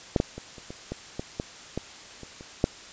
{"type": "clicks", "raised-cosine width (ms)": 2, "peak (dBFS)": [-7, -8, -23, -30, -24, -18, -17, -15, -15, -27, -29, -6], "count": 12, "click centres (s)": [0.162, 0.201, 0.38, 0.582, 0.705, 0.92, 1.195, 1.399, 1.776, 2.233, 2.409, 2.641], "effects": ["white hiss -45 dBFS RMS until 2.92 s", "resampled to 16000 Hz"]}